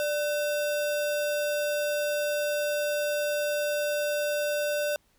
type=tone with sample-and-hold; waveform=sine; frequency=590 Hz; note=D5; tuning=8 cents sharp; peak=-25 dBFS; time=0-4.96 s; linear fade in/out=0 ms; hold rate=2100 Hz; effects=pink hiss -67 dBFS RMS until 5.18 s